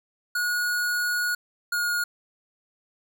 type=tone pair in turn; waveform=square; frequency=1451 / 1435.2 Hz; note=F#6 / F6; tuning=-34 / +47 cents; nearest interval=unison; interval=19 cents; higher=first; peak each=-24 dBFS; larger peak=neither; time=0.35-1.35 / 1.72-2.04 s; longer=first; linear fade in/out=5 ms; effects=none